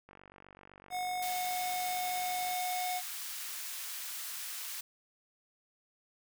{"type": "click train", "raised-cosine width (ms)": 0.5, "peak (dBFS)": -38, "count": 118, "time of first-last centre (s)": [0.09, 2.533], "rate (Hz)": 47.9}
{"type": "tone", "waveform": "square", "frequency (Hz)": 729, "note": "F#5", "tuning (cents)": -26, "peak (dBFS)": -34, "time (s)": [0.9, 3.02], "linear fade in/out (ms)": 50}
{"type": "high-pass noise", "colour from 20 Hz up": "white", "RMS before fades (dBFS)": -41, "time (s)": [1.22, 4.81], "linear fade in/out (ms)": 5, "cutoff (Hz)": 1200, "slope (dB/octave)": 12}
{"effects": []}